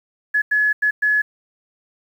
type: tone bursts at uneven times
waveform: sine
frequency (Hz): 1700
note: G#6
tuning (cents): +40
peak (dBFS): -14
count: 4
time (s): 0.34-0.42 / 0.51-0.73 / 0.82-0.91 / 1.02-1.22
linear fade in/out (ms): 10
effects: 8-bit